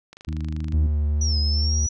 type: click train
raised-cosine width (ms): 0.2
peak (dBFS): -25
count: 16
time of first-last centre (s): 0.13-0.723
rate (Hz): 25.3
type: harmonic tone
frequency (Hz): 77.78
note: D#2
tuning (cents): 0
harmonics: 1 / 2 / 3 / 4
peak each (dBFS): -26 / -32 / -36 / -38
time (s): 0.27-0.87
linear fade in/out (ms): 10
type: tone with vibrato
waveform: triangle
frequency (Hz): 74.6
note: D2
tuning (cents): +28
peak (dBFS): -17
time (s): 0.73-1.87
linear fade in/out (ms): 10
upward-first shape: sine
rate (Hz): 2.3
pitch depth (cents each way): 16
type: exponential two-way sweep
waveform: sine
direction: down then up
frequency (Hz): 5920 to 5030 to 5920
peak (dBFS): -25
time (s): 1.21-1.89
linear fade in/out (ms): 5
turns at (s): 1.38
effects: none